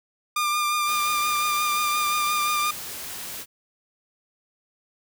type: tone with vibrato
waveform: sawtooth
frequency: 1200 Hz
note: D6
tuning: 37 cents sharp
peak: -18 dBFS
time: 0.36-2.71 s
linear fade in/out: 5 ms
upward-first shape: triangle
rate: 5.7 Hz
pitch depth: 25 cents each way
type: noise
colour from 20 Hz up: white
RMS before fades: -35 dBFS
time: 0.85-3.46 s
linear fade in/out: 50 ms
effects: none